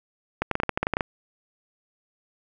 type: clicks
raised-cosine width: 0.5 ms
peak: -8 dBFS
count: 12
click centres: 0.42 / 0.513 / 0.554 / 0.601 / 0.634 / 0.693 / 0.775 / 0.83 / 0.869 / 0.937 / 0.969 / 1.008 s
effects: none